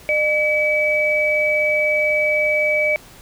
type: tone pair together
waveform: sine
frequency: 606 / 2288 Hz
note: D#5 / D7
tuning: -46 / -46 cents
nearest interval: octave + major seventh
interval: 2300 cents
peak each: -19 / -17 dBFS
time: 0.09-2.96 s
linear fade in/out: 0 ms
effects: pink hiss -44 dBFS RMS until 3.21 s